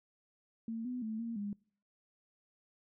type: tone with pitch steps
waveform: sine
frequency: 226.6 / 249.4 / 219.2 / 231 / 204 Hz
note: A#3 / B3 / A3 / A#3 / G#3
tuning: -49 / +17 / -6 / -16 / -31 cents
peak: -36 dBFS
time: 0.68-1.53 s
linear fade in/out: 2 ms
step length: 170 ms
effects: noise-tail reverb RT60 0.5 s tail -25 dB re dry